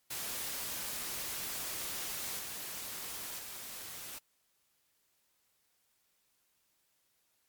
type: noise with level steps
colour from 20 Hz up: white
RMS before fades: -39 / -42 / -45 dBFS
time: 0.1-4.19 s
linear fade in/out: 10 ms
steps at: 2.39 / 3.39 s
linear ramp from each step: 2 ms
effects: white hiss -75 dBFS RMS until 7.48 s + MP3 96 kbps